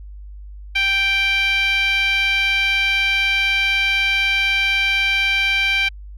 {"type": "tone with band-pass filter", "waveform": "10% pulse", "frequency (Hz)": 784, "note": "G5", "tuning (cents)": 0, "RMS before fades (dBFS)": -18, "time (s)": [0.75, 5.89], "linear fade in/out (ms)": 10, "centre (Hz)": 2400, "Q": 2.8, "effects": ["added 50 Hz sine -33 dBFS peak until 6.17 s"]}